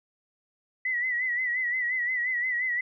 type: tone with vibrato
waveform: sine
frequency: 1975.5 Hz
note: B6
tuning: in tune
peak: -25 dBFS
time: 0.85-2.81 s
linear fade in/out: 5 ms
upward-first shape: sine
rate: 5.7 Hz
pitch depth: 70 cents each way
effects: none